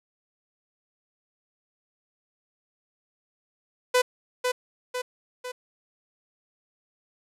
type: tone with echo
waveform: sawtooth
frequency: 500 Hz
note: B4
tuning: 21 cents sharp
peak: -14 dBFS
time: 3.94-4.02 s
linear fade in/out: 10 ms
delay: 500 ms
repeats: 3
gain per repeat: -5 dB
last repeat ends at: 5.52 s
effects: low-pass 12000 Hz 12 dB/octave